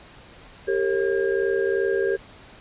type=tone cluster; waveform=sine; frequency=392.2 / 454.9 / 544 / 1616 Hz; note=G4 / A#4 / C#5 / G#6; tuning=+1 / -42 / -33 / -48 cents; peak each=-22 / -25 / -29 / -31 dBFS; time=0.67-2.17 s; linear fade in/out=20 ms; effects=pink hiss -47 dBFS RMS until 2.6 s + resampled to 8000 Hz